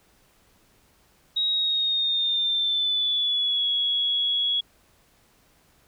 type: tone with pitch glide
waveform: sine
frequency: 3800 to 3347 Hz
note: A#7 to G#7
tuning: +33 to +13 cents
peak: -21 dBFS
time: 1.36-4.61 s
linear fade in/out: 10 ms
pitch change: -220 cents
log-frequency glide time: 1.49-3.68 s
effects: pink hiss -61 dBFS RMS until 5.87 s